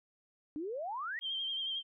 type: exponential sweep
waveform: sine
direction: up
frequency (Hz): 286.1 to 1975.5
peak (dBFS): -36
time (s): 0.56-1.19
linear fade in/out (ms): 0
type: tone with vibrato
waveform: sine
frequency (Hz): 3173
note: G7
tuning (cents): +20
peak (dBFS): -34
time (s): 1.21-1.83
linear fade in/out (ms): 50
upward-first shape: sine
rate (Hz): 11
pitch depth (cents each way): 38
effects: none